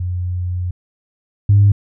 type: tone pair in turn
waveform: sine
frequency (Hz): 89.6 / 101.35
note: F2 / G#2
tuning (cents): +45 / -42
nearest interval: major second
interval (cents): 213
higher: second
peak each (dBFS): -18 / -6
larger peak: second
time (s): 0-0.71 / 1.49-1.72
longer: first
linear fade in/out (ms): 5
effects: tanh soft clip ceiling -3 dBFS